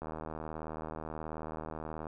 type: click train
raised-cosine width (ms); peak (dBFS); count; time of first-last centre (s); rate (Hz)
1; -26; 162; 0.02-2.068; 78.6
effects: none